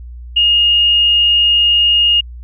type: tone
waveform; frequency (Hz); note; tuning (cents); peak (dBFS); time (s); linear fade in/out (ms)
sine; 2849; F7; +34; -8; 0.36-2.21; 10
effects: added 60 Hz sine -28 dBFS peak until 2.43 s